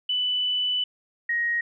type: tone pair in turn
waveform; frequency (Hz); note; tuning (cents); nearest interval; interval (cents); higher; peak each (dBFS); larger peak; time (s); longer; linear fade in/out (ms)
sine; 2986 / 1881.1; F#7 / A#6; +15 / +15; minor sixth; 800; first; -22; neither; 0.09-0.84 / 1.29-1.61; first; 5
effects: none